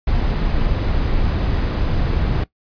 brown noise, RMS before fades -18 dBFS, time 0.07-2.44 s, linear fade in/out 5 ms, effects noise-tail reverb RT60 0.1 s tail -18 dB re dry + resampled to 11025 Hz

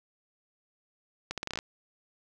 accelerating click train, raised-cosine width 0.2 ms, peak -16 dBFS, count 9, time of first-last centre 1.31-1.589 s, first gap 67 ms, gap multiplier 0.8, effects none

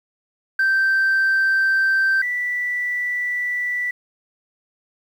sine tone pair in turn, 1561 / 1966.7 Hz, G6 / B6, -8 / -8 cents, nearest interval major third, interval 400 cents, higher second, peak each -13 / -20 dBFS, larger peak first, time 0.59-2.22 / 2.22-3.91 s, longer second, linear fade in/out 5 ms, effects tanh soft clip ceiling -13 dBFS + 8-bit

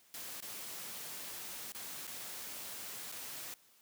white noise with dropouts, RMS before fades -45 dBFS, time 0.14-3.54 s, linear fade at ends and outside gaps 1 ms, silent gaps 0.404-0.424 / 1.721-1.748 / 2.07-2.076 / 3.117-3.122 s, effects white hiss -66 dBFS RMS until 3.81 s + high-pass 100 Hz 12 dB/octave

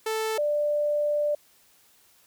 sawtooth / sine tone pair in turn, 440 / 590.8 Hz, A4 / D5, 0 / +10 cents, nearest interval perfect fourth, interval 510 cents, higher second, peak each -22 dBFS, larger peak neither, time 0.06-0.38 / 0.38-1.35 s, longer second, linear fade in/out 5 ms, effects white hiss -60 dBFS RMS until 2.26 s

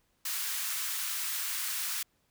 white high-pass noise, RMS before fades -34 dBFS, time 0.25-2.03 s, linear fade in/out 5 ms, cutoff 1100 Hz, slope 24 dB/octave, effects pink hiss -73 dBFS RMS until 2.3 s

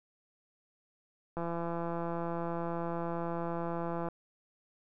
click train, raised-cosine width 1 ms, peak -23 dBFS, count 460, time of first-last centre 1.37-4.086 s, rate 169 Hz, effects none

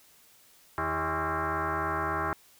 sine tone with frequency modulation, 159.3 Hz, D#3, 41 cents sharp, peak -27 dBFS, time 0.78-2.33 s, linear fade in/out 0 ms, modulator 242 Hz, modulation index 6.1, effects white hiss -59 dBFS RMS until 2.59 s

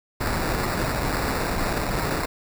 pink noise with sample-and-hold, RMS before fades -25 dBFS, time 0.2-2.26 s, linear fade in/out 10 ms, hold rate 3150 Hz, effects none

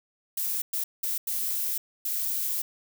violet noise bursts at uneven times, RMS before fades -29 dBFS, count 5, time 0.37-0.62 / 0.73-0.84 / 1.03-1.18 / 1.27-1.78 / 2.05-2.62 s, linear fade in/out 5 ms, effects none

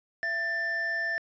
triangle tone pair together, 670 / 1777.4 Hz, E5 / A6, +28 / +17 cents, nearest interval octave + perfect fourth, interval 1689 cents, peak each -36 / -26 dBFS, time 0.23-1.18 s, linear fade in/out 0 ms, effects resampled to 16000 Hz + 11-bit

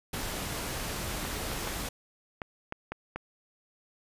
pink noise, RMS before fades -35 dBFS, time 0.13-1.89 s, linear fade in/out 5 ms
clicks, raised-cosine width 0.5 ms, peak -20 dBFS, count 7, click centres 1.251 / 1.517 / 1.675 / 2.418 / 2.724 / 2.92 / 3.16 s
effects resampled to 32000 Hz

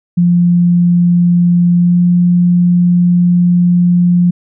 sine tone with pitch glide, 174.61 to 176.13 Hz, F3 to F3, 0 to +15 cents, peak -6 dBFS, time 0.17-4.31 s, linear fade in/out 10 ms, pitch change +15 cents, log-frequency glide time 1.76-2.01 s, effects none

